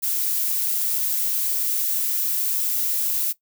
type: noise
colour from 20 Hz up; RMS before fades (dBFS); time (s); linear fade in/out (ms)
violet; -23; 0.02-3.33; 20
effects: noise-tail reverb RT60 0.1 s tail -17 dB re dry